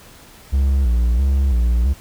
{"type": "tone with vibrato", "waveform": "triangle", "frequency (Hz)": 63.4, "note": "B1", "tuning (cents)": 46, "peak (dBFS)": -11, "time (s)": [0.52, 1.94], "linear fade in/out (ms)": 20, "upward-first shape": "square", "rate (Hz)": 1.5, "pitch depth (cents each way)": 120, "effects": ["pink hiss -44 dBFS RMS until 2 s"]}